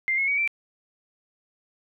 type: tone with pitch steps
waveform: sine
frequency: 2096 / 2175 / 2257 / 2342 Hz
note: C7 / C#7 / C#7 / D7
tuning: +2 / -33 / +31 / -5 cents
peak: -21 dBFS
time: 0.08-0.476 s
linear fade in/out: 0 ms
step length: 99 ms
effects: none